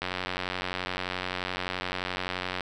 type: click train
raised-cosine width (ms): 0.3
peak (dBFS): -14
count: 238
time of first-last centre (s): 0.02-2.607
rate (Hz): 91.6
effects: none